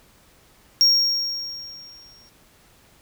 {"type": "tone with exponential decay", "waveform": "triangle", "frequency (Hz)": 5570, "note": "F8", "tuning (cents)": -5, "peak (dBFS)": -10, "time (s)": [0.81, 2.29], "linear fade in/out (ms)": 0, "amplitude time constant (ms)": 320, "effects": ["pink hiss -55 dBFS RMS until 3.01 s"]}